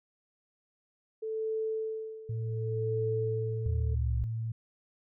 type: tone with tremolo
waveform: sine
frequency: 440 Hz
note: A4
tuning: in tune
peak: -29 dBFS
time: 1.22-3.95 s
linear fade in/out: 10 ms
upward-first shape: sine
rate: 0.67 Hz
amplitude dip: 85%
type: tone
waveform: sine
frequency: 113 Hz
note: A2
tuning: 47 cents sharp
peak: -31 dBFS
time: 2.29-4.52 s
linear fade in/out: 5 ms
type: exponential sweep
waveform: sine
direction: down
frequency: 82.6 to 64.6 Hz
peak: -28 dBFS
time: 3.66-4.24 s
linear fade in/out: 0 ms
effects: none